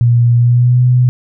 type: tone with pitch glide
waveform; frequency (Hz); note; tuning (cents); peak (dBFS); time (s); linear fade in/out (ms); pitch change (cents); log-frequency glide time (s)
sine; 119.3 to 124.87; A#2 to B2; +41 to +20; -6; 0.01-1.09; 0; +79; 0.36-0.82
effects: none